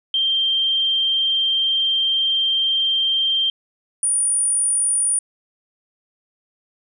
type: tone pair in turn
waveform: sine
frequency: 3161 / 9472 Hz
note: G7 / D9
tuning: +14 / +14 cents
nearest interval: octave + perfect fifth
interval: 1900 cents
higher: second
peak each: -16 dBFS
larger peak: neither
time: 0.14-3.5 / 4.03-5.19 s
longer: first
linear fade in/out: 2 ms
effects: none